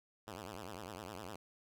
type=tone with vibrato; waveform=5% pulse; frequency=98 Hz; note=G2; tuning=in tune; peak=-34 dBFS; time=0.27-1.36 s; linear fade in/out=5 ms; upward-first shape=triangle; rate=9.9 Hz; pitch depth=270 cents each way; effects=none